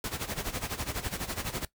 pink noise with tremolo, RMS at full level -32 dBFS, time 0.04-1.65 s, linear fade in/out 2 ms, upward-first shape sine, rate 12 Hz, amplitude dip 80%, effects noise-tail reverb RT60 0.1 s tail -18 dB re dry

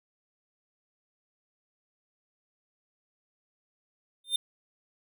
square tone with exponential growth, 3600 Hz, A7, 39 cents sharp, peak -21 dBFS, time 4.24-4.36 s, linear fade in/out 5 ms, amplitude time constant 24 ms, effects none

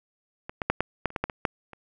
clicks, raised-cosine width 0.5 ms, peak -20 / -13 / -6 / -8 / -8 / -28 / -13 / -10 / -18 / -7 / -28 dBFS, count 11, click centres 0.495 / 0.618 / 0.7 / 0.806 / 1.057 / 1.104 / 1.162 / 1.24 / 1.298 / 1.452 / 1.733 s, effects none

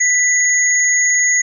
sine tone pair together, 1983 / 6670 Hz, B6 / G#8, +7 / +7 cents, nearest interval octave + major sixth, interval 2100 cents, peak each -14 dBFS, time 0-1.42 s, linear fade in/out 10 ms, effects none

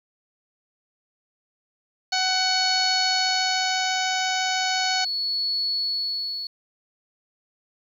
sine tone with tremolo, 4400 Hz, C#8, 14 cents flat, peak -22 dBFS, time 2.12-6.47 s, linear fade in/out 2 ms, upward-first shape sine, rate 0.36 Hz, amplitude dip 80%
harmonic tone, 749 Hz, F#5, 21 cents sharp, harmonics 1 / 2 / 3 / 4 / 5 / 6 / 7 / 8 / 9, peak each -26 / -29 / -31 / -32 / -33 / -34 / -34 / -35 / -36 dBFS, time 2.12-5.05 s, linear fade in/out 10 ms
effects 9-bit

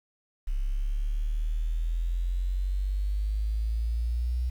sine exponential sweep, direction up, 33.32 to 62 Hz, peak -25 dBFS, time 0.47-4.5 s, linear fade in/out 10 ms, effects 9-bit

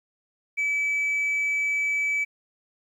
sine tone, 2298 Hz, D7, 38 cents flat, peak -20 dBFS, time 0.57-2.25 s, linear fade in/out 20 ms, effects tanh soft clip ceiling -21 dBFS + 10-bit

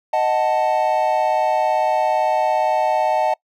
triangle chord, D# diminished, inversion none, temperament equal, 622.3 / 740 / 880 Hz, D#5 / F#5 / A5, 0 / 0 / 0 cents, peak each -18 dBFS, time 0.13-3.34 s, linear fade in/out 5 ms, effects noise-tail reverb RT60 0.1 s tail -25 dB re dry

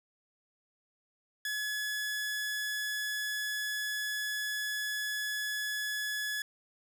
sawtooth tone, 1700 Hz, G#6, 40 cents sharp, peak -29 dBFS, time 1.45-6.42 s, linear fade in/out 2 ms, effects none

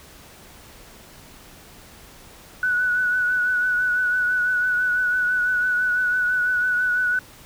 sine tone with vibrato, 1480 Hz, F#6, in tune, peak -18 dBFS, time 2.63-7.19 s, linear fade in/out 2 ms, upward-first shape triangle, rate 6 Hz, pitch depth 34 cents each way, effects pink hiss -46 dBFS RMS until 7.45 s

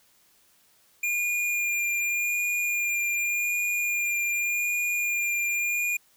square tone with vibrato, 2414 Hz, D7, 47 cents sharp, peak -25 dBFS, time 1.03-5.97 s, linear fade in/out 5 ms, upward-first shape sine, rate 0.86 Hz, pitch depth 14 cents each way, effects white hiss -62 dBFS RMS until 6.16 s

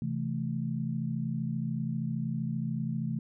sine chord, A minor, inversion first, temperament just, 132 / 165 / 220 Hz, C3 / E3 / A3, +16 / +2 / 0 cents, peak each -34 dBFS, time 0.02-3.19 s, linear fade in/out 2 ms, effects none

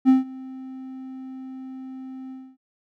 triangle tone with ADSR envelope, 261.6 Hz, C4, in tune, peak -8 dBFS, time 0.05-2.57 s, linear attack 38 ms, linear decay 150 ms, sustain -24 dB, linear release 260 ms, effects none

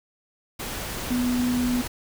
sine tone in noise, 246.6 Hz, B3, 2 cents flat, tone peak -21 dBFS, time 1.1-1.82 s, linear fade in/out 10 ms, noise pink, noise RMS -32 dBFS, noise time 0.59-1.88 s, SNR +8 dB, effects none

